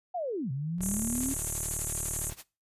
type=linear two-way sweep; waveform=sine; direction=down then up; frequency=750 to 127.4 to 276.7 Hz; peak=-30 dBFS; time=0.14-1.34 s; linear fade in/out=10 ms; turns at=0.51 s
type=tone; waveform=15% pulse; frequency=37.63 Hz; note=D1; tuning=43 cents sharp; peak=-31 dBFS; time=0.78-2.34 s; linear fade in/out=20 ms
type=band-pass noise; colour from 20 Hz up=pink; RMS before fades=-35 dBFS; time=0.81-2.31 s; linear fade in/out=20 ms; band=6400 to 12000 Hz; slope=96 dB/octave
type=noise with tremolo; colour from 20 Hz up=white; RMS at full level=-43 dBFS; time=1.13-2.45 s; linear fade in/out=50 ms; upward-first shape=sine; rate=12 Hz; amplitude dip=90%
effects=noise-tail reverb RT60 0.3 s tail -22 dB re dry + resampled to 32000 Hz